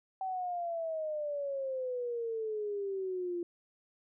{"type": "exponential sweep", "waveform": "sine", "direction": "down", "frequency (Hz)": [767, 343.5], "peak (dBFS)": -33, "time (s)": [0.21, 3.43], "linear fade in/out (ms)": 2, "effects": []}